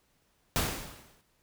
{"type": "noise with exponential decay", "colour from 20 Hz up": "pink", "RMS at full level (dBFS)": -26, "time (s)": [0.56, 1.21], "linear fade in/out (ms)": 0, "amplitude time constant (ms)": 140, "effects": ["pink hiss -71 dBFS RMS until 1.42 s"]}